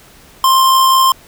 square tone with amplitude modulation, 1052 Hz, C6, 9 cents sharp, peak -7 dBFS, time 0.44-1.12 s, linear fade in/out 2 ms, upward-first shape sine, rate 65 Hz, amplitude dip 25%, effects pink hiss -43 dBFS RMS until 1.27 s

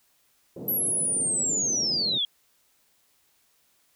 pink band-pass noise, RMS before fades -38 dBFS, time 0.56-2.18 s, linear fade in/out 5 ms, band 140 to 560 Hz, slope 24 dB/octave
sine linear sweep, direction down, 11840 to 3223 Hz, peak -23 dBFS, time 0.68-2.25 s, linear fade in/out 2 ms
effects white hiss -66 dBFS RMS until 3.95 s

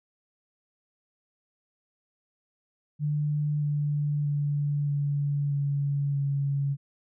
sine tone with pitch steps, 148.5 / 146.79 / 145.11 / 143.44 / 141.79 / 140.17 Hz, D3 / D3 / D3 / D3 / C#3 / C#3, +20 / 0 / -20 / -40 / +40 / +20 cents, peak -24 dBFS, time 2.99-6.77 s, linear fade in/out 50 ms, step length 630 ms, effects none

